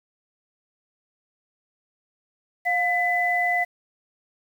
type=tone pair together; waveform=sine; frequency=708 / 2003 Hz; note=F5 / B6; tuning=+23 / +24 cents; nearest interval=octave + tritone; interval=1801 cents; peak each=-23 / -22 dBFS; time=2.65-3.65 s; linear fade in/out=20 ms; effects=8-bit